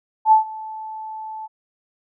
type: tone with ADSR envelope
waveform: sine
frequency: 873 Hz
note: A5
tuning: 14 cents flat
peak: -7 dBFS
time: 0.25-1.48 s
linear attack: 68 ms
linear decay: 120 ms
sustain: -22 dB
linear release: 30 ms
effects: none